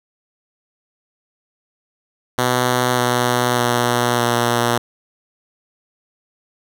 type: tone with pitch steps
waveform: 5% pulse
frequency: 124.5 / 122.79 / 121.1 / 119.43 Hz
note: B2 / B2 / B2 / A#2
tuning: +14 / -10 / -34 / +42 cents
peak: -4 dBFS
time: 2.38-4.78 s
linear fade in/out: 5 ms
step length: 600 ms
effects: none